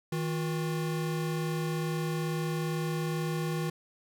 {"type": "tone pair together", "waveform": "square", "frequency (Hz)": [159.47, 358], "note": ["D#3", "F4"], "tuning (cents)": [43, 43], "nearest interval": "octave + major second", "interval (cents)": 1400, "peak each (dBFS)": [-31, -37], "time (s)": [0.12, 3.7], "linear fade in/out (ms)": 5, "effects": []}